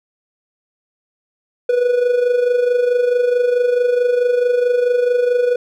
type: tone with amplitude modulation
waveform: triangle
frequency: 490 Hz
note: B4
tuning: 14 cents flat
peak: -8 dBFS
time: 1.69-5.56 s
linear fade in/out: 5 ms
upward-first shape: sine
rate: 24.6 Hz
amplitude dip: 60%
effects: none